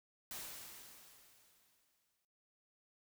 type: noise with exponential decay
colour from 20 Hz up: white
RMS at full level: -45 dBFS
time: 0.31-2.25 s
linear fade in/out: 1 ms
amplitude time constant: 420 ms
effects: noise-tail reverb RT60 0.4 s tail -18 dB re dry